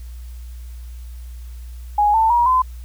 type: tone with pitch steps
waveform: sine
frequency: 830.6 / 890.2 / 954.1 / 1022.6 Hz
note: G#5 / A5 / A#5 / C6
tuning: 0 / +20 / +40 / -40 cents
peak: -12 dBFS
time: 1.98-2.62 s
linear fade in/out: 5 ms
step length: 160 ms
effects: added 60 Hz sine -31 dBFS peak until 2.84 s + white hiss -52 dBFS RMS until 2.84 s